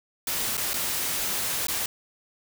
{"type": "noise with dropouts", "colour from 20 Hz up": "white", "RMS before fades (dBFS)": -28, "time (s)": [0.27, 1.86], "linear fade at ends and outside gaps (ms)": 2, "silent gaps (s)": [[0.57, 0.577], [0.734, 0.74], [1.67, 1.683]], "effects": []}